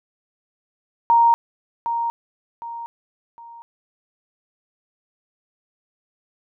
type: tone with echo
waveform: sine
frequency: 932.3 Hz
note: A#5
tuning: in tune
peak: -11 dBFS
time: 1.1-1.34 s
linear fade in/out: 0 ms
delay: 760 ms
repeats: 3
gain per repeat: -9 dB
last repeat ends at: 3.62 s
effects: none